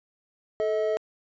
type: tone pair together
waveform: triangle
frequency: 435.8 / 636.1 Hz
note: A4 / D#5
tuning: -17 / +38 cents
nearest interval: perfect fifth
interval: 655 cents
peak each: -24 dBFS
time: 0.6-0.97 s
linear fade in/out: 0 ms
effects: resampled to 16000 Hz